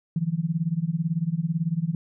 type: tone with tremolo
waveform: sine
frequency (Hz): 164.81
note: E3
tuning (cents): 0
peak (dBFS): -19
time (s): 0.16-1.95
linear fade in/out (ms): 2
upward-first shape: sine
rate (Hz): 18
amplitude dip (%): 90
effects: none